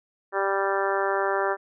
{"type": "harmonic tone", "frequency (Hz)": 196, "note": "G3", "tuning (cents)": 0, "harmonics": [2, 3, 4, 5, 6, 7, 8, 9], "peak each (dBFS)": [-27, -29, -30, -31, -32, -32, -33, -34], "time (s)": [0.32, 1.57], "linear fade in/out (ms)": 50, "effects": []}